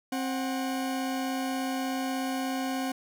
40% pulse tone pair together, 264.6 / 737.2 Hz, C4 / F#5, +20 / -7 cents, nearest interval octave + tritone, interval 1773 cents, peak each -29 / -34 dBFS, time 0.12-2.92 s, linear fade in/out 5 ms, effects none

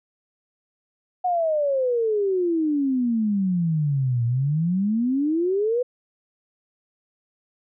sine exponential two-way sweep, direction down then up, 739 to 115.8 to 506 Hz, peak -19 dBFS, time 1.24-5.83 s, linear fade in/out 10 ms, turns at 4.25 s, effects none

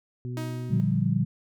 harmonic tone, 123.47 Hz, B2, in tune, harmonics 1 / 2 / 3, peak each -31 / -39 / -42 dBFS, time 0.25-0.8 s, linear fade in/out 0 ms
sawtooth tone with exponential decay, 315.7 Hz, D#4, 25 cents sharp, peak -28 dBFS, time 0.37-1.2 s, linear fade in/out 0 ms, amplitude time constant 180 ms
sine chord, G minor seventh, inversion first, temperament equal, 116.54 / 146.83 / 174.61 / 196 Hz, Bb2 / D3 / F3 / G3, 0 / 0 / 0 / 0 cents, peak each -27 dBFS, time 0.7-1.25 s, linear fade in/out 10 ms
effects none

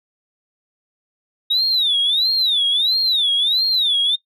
sine tone with vibrato, 3729 Hz, A#7, in tune, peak -13 dBFS, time 1.5-4.16 s, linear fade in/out 10 ms, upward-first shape sine, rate 1.5 Hz, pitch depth 220 cents each way, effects noise-tail reverb RT60 0.1 s tail -18 dB re dry + tanh soft clip ceiling -11 dBFS

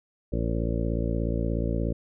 harmonic tone, 56.8 Hz, A#1, 44 cents flat, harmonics 1 / 2 / 3 / 4 / 5 / 6 / 8 / 9 / 10, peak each -28 / -31 / -33 / -34 / -35 / -36 / -37 / -38 / -38 dBFS, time 0.32-1.93 s, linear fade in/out 10 ms, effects none

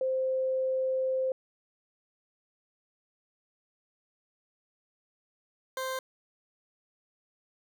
sine / 20% pulse tone pair in turn, 522 / 522 Hz, C5 / C5, -4 / -4 cents, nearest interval unison, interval 0 cents, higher neither, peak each -26 / -27 dBFS, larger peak first, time 0.01-1.32 / 5.77-5.99 s, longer first, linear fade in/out 2 ms, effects none

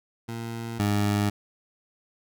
20% pulse tone pair in turn, 115.5 / 102.88 Hz, A#2 / G#2, -16 / -16 cents, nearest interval major second, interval 200 cents, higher first, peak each -27 / -17 dBFS, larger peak second, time 0.28-0.79 / 0.79-1.3 s, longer neither, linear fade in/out 10 ms, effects none

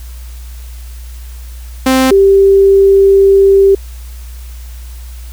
sawtooth / sine tone pair in turn, 261.6 / 392 Hz, C4 / G4, 0 / 0 cents, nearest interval perfect fifth, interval 700 cents, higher second, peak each -3 dBFS, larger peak neither, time 1.86-2.11 / 2.11-3.75 s, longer second, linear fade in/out 5 ms, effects added 60 Hz sine -25 dBFS peak until 5.32 s + white hiss -40 dBFS RMS until 5.32 s

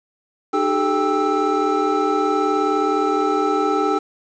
triangle tone cluster, 303.3 / 387.8 / 427.1 / 793 / 1316 Hz, D#4 / G4 / G#4 / G5 / E6, -44 / -19 / +48 / +20 / -3 cents, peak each -21 dBFS, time 0.53-3.99 s, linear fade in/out 10 ms, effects resampled to 16000 Hz + 7-bit

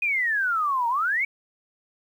sine exponential two-way sweep, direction down then up, 2501 to 914 to 2313 Hz, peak -21 dBFS, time 0.02-1.25 s, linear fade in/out 5 ms, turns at 0.88 s, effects 9-bit

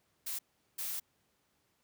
blue noise bursts at uneven times, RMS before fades -38 dBFS, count 2, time 0.26-0.39 / 0.78-1 s, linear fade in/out 10 ms, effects pink hiss -75 dBFS RMS until 1.83 s + high-pass 80 Hz 12 dB/octave

